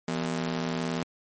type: ring-modulated tone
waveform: sawtooth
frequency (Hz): 207.7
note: G#3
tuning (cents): 0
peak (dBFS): -21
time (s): 0.08-1.03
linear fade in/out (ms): 2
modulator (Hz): 39.8
effects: MP3 32 kbps